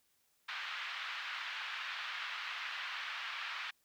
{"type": "band-pass noise", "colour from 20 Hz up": "pink", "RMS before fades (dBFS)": -42, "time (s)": [0.48, 3.71], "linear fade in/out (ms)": 10, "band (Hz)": [1200, 3600], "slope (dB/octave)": 24, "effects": ["white hiss -75 dBFS RMS until 3.84 s"]}